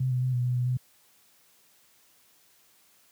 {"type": "tone with pitch steps", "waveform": "sine", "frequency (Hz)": [129.7, 125.9, 128.3, 123.1, 124.6, 123.8, 126.2], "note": ["C3", "B2", "C3", "B2", "B2", "B2", "B2"], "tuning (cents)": [-15, 34, -34, -5, 16, 5, 38], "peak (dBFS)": -23, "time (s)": [0, 0.77], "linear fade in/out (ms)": 5, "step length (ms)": 110, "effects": ["white hiss -62 dBFS RMS until 3.11 s", "high-pass 80 Hz 12 dB/octave"]}